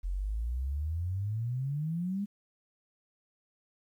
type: exponential sweep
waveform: sine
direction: up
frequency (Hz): 43 to 207.7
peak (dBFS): -30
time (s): 0.03-2.26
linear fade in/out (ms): 20
effects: 11-bit